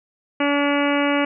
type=harmonic tone; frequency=286.2 Hz; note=D4; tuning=45 cents flat; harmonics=1 / 2 / 3 / 4 / 5 / 6 / 7 / 8 / 9 / 10; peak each=-20 / -23 / -28 / -28 / -29 / -32 / -30 / -28 / -34 / -31 dBFS; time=0.4-1.25 s; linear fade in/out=5 ms; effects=none